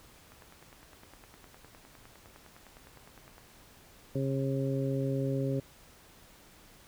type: click train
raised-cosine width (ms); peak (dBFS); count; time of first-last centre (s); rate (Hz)
0.5; -37; 31; 0.32-3.381; 9.8
type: harmonic tone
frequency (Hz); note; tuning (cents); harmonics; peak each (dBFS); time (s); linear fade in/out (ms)
135.4; C#3; -40; 1 / 2 / 3 / 4; -31 / -34 / -36 / -37; 4.15-5.6; 5
effects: pink hiss -57 dBFS RMS until 6.87 s